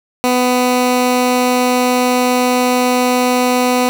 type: tone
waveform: 15% pulse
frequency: 249.6 Hz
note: B3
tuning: 19 cents sharp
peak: -5 dBFS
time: 0.24-3.89 s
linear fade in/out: 0 ms
effects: none